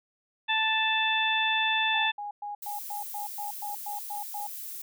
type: harmonic tone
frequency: 880 Hz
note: A5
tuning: in tune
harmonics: 1 / 2 / 3 / 4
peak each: -29 / -29 / -29 / -29 dBFS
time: 0.48-2.12 s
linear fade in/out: 20 ms
type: tone bursts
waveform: sine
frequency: 824 Hz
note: G#5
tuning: 14 cents flat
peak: -33 dBFS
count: 11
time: 1.94-4.47 s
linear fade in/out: 5 ms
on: 130 ms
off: 110 ms
type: noise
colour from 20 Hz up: violet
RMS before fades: -39 dBFS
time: 2.62-4.82 s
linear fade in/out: 5 ms
effects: none